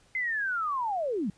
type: linear sweep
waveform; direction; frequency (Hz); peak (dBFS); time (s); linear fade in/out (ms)
sine; down; 2091 to 169.7; -27; 0.15-1.3; 2
effects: pink hiss -62 dBFS RMS until 1.37 s + resampled to 22050 Hz